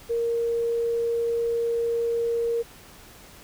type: tone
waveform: sine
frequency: 466.2 Hz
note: A#4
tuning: in tune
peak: -22 dBFS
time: 0.09-2.63 s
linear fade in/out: 20 ms
effects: pink hiss -48 dBFS RMS until 3.43 s